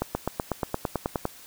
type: accelerating click train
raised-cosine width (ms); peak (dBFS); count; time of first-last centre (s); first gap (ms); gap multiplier
1; -11; 12; 0.02-1.254; 130; 0.97
effects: white hiss -48 dBFS RMS until 1.46 s